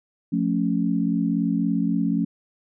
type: chord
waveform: sine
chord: F augmented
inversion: none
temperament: equal with one note detuned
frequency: 176.24 / 220 / 277.2 Hz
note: F3 / A3 / C#4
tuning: +16 / 0 / 0 cents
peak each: -24 dBFS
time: 0.32-2.25 s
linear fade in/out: 10 ms
effects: none